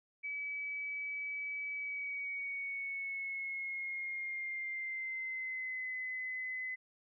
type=tone with pitch glide; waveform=sine; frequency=2288 to 2027 Hz; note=D7 to B6; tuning=-46 to +45 cents; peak=-37 dBFS; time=0.23-6.76 s; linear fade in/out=20 ms; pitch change=-209 cents; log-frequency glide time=1.74-5.9 s; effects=none

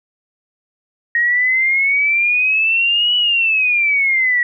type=exponential two-way sweep; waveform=sine; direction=up then down; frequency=1873 to 2960 to 1918 Hz; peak=-12 dBFS; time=1.15-4.43 s; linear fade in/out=2 ms; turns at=3.16 s; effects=none

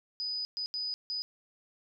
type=tone bursts at uneven times; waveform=sine; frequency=4978 Hz; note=D#8; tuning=in tune; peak=-32 dBFS; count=4; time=0.2-0.45 / 0.57-0.66 / 0.74-0.94 / 1.1-1.22 s; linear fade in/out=0 ms; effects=none

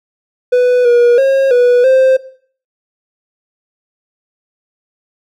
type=tone with pitch steps; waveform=triangle; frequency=495.7 / 479.7 / 540 / 489.6 / 524 Hz; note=B4 / A#4 / C#5 / B4 / C5; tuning=+6 / +50 / -45 / -15 / +2 cents; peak=-4 dBFS; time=0.52-2.17 s; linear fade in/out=10 ms; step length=330 ms; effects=noise-tail reverb RT60 0.5 s tail -17 dB re dry

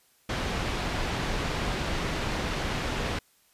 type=low-pass noise; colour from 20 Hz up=pink; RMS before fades=-30 dBFS; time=0.29-3.19 s; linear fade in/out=5 ms; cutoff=4100 Hz; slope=12 dB/octave; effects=white hiss -64 dBFS RMS until 3.53 s + resampled to 32000 Hz

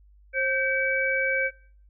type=tone cluster; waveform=sine; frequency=533 / 1559 / 2281 Hz; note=C5 / G6 / C#7; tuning=+32 / -10 / +49 cents; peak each=-28 / -26 / -26 dBFS; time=0.33-1.51 s; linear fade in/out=50 ms; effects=noise-tail reverb RT60 0.5 s tail -23 dB re dry + added 50 Hz sine -52 dBFS peak until 1.89 s

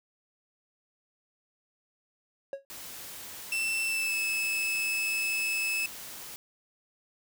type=tone with exponential decay; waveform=triangle; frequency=550 Hz; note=C#5; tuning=14 cents flat; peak=-27 dBFS; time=2.53-2.65 s; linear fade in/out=1 ms; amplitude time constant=25 ms
type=noise; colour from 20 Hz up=white; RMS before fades=-43 dBFS; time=2.7-6.36 s; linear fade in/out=0 ms
type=tone with pitch glide; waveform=40% pulse; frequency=2669 to 2607 Hz; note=E7 to E7; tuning=+21 to -20 cents; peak=-27 dBFS; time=3.52-5.86 s; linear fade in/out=2 ms; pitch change=-41 cents; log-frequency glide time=3.85-4.19 s
effects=none

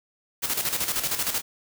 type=noise with tremolo; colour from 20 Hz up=white; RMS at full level=-25 dBFS; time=0.42-1.42 s; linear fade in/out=20 ms; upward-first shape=square; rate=13 Hz; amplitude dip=60%; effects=none

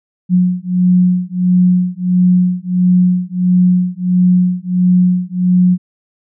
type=beating tone pair; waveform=sine; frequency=180 / 181.5 Hz; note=F#3 / F#3; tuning=-47 / -33 cents; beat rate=1.5 Hz; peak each=-12 dBFS; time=0.29-5.78 s; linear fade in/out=50 ms; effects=none

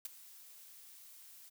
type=noise with ADSR envelope; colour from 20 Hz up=blue; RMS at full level=-38 dBFS; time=0.05-1.5 s; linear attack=4 ms; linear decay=17 ms; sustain=-18 dB; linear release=20 ms; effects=none

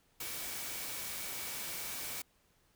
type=tone in noise; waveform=sine; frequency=2277 Hz; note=C#7; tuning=46 cents sharp; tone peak=-52 dBFS; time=0.2-2.22 s; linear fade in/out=5 ms; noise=white; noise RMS=-41 dBFS; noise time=0.2-2.22 s; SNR=-14 dB; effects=pink hiss -71 dBFS RMS until 2.75 s

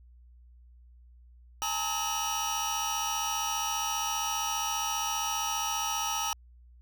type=tone cluster; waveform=45% pulse; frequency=831 / 906 / 1280 / 2961 / 5760 Hz; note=G#5 / A#5 / D#6 / F#7 / F#8; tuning=+1 / -50 / +49 / +1 / -47 cents; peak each=-37 / -35 / -35 / -37 / -35 dBFS; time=1.62-6.33 s; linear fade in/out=0 ms; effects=added 60 Hz sine -52 dBFS peak until 6.81 s

